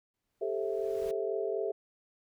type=noise with exponential growth; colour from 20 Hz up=pink; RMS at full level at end=-49 dBFS; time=0.14-1.11 s; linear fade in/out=0 ms; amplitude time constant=210 ms
type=chord; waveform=sine; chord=A minor seventh; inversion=third; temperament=just; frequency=396 / 440 / 528 / 660 Hz; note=G4 / A4 / C5 / E5; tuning=+18 / 0 / +16 / +2 cents; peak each=-34 / -34 / -40 / -37 dBFS; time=0.41-1.72 s; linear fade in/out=10 ms
effects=none